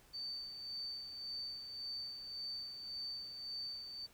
sine tone with tremolo, 4566 Hz, D8, 50 cents flat, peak -40 dBFS, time 0.13-4.07 s, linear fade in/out 20 ms, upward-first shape sine, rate 1.8 Hz, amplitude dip 50%, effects pink hiss -65 dBFS RMS until 4.13 s

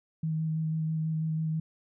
sine tone with vibrato, 158.6 Hz, D#3, 33 cents sharp, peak -27 dBFS, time 0.23-1.6 s, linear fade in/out 5 ms, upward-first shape square, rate 6.1 Hz, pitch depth 11 cents each way, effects none

